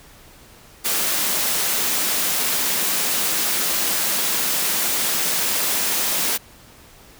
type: high-pass noise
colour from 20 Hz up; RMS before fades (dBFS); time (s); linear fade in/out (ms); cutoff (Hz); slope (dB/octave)
white; -21; 0.84-6.38; 20; 150; 48
effects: pink hiss -47 dBFS RMS until 7.19 s